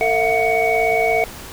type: tone cluster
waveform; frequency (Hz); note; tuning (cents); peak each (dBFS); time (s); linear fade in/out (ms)
sine; 451 / 662 / 719 / 2236; A4 / E5 / F#5 / C#7; +43 / +7 / -50 / +14; -20; 0.01-1.24; 0
effects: pink hiss -35 dBFS RMS until 1.52 s